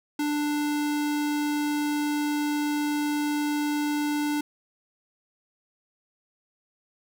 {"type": "tone", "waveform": "square", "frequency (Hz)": 295.3, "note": "D4", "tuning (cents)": 10, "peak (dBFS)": -25, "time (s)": [0.19, 4.41], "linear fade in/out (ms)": 5, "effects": []}